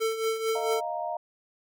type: tone with tremolo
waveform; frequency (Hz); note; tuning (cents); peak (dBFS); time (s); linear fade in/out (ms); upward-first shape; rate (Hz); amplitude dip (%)
square; 445.9; A4; +23; -24; 0-0.81; 20; triangle; 4.5; 70
type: chord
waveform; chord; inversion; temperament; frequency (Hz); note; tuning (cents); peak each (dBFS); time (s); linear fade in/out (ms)
sine; Eb suspended second; none; equal; 622.3 / 698.5 / 932.3; Eb5 / F5 / Bb5; 0 / 0 / 0; -34 / -32 / -35; 0.55-1.17; 5
effects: none